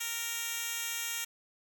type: tone with high-pass filter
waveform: 10% pulse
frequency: 464.6 Hz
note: A#4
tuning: 6 cents flat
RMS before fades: -36 dBFS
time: 0-1.25 s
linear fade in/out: 10 ms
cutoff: 3100 Hz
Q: 0.52
effects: none